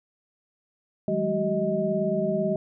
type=tone cluster; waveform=sine; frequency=161.4 / 191.2 / 209.3 / 381 / 628 Hz; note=E3 / G3 / G#3 / G4 / D#5; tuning=-36 / -43 / +14 / -49 / +16 cents; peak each=-34 / -29 / -30 / -29 / -26 dBFS; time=1.08-2.56 s; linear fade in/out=2 ms; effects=none